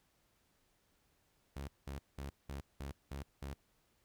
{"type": "tone bursts", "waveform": "sawtooth", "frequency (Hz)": 69.3, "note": "C#2", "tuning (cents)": 0, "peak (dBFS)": -38, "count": 7, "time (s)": [1.56, 3.54], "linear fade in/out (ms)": 5, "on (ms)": 120, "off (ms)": 190, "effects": ["pink hiss -75 dBFS RMS until 4.04 s"]}